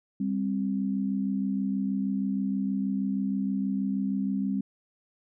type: tone pair together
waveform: sine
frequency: 198.08 / 264.4 Hz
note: G3 / C4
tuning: +18 / +18 cents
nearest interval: perfect fourth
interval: 500 cents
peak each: -27 / -30 dBFS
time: 0.2-4.61 s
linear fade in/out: 5 ms
effects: none